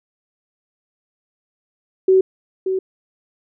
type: tone with echo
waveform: sine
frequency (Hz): 378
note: F#4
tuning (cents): +37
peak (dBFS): -9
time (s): 2.08-2.21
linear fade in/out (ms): 5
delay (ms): 580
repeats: 1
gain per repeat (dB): -8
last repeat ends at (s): 2.79
effects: none